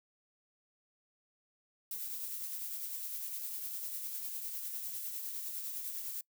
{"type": "noise with tremolo", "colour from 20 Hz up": "violet", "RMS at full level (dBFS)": -39, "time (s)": [1.91, 6.21], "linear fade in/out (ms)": 2, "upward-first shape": "triangle", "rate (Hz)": 9.9, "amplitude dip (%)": 40, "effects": ["noise-tail reverb RT60 0.1 s tail -23 dB re dry"]}